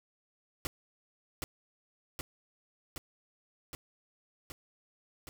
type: noise with echo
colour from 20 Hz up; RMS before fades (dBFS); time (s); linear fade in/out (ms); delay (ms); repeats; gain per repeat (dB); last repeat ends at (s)
pink; -35; 0.65-0.67; 0; 770; 6; -2; 5.29
effects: none